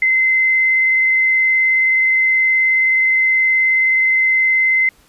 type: tone with vibrato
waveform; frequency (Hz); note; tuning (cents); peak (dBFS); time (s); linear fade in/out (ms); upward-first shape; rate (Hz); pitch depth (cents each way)
sine; 2062; C7; -26; -11; 0.02-4.89; 2; sine; 19; 9
effects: pink hiss -52 dBFS RMS until 5.08 s + resampled to 32000 Hz